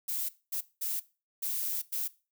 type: noise bursts at uneven times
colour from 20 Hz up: violet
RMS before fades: -33 dBFS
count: 5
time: 0.08-0.29 / 0.52-0.61 / 0.81-1 / 1.42-1.82 / 1.92-2.08 s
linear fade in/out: 10 ms
effects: noise-tail reverb RT60 0.3 s tail -18 dB re dry